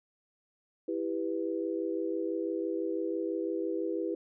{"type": "chord", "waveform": "sine", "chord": "E minor", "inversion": "none", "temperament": "just", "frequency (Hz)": [329.6, 395.6, 494.4], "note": ["E4", "G4", "B4"], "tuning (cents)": [0, 16, 2], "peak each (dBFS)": [-33, -35, -36], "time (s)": [0.88, 4.15], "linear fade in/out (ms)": 5, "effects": []}